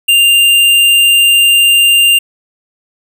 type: tone with hard clipping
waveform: sine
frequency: 2793 Hz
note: F7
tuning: 1 cent flat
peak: -6 dBFS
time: 0.08-2.19 s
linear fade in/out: 10 ms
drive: 14 dB
effects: none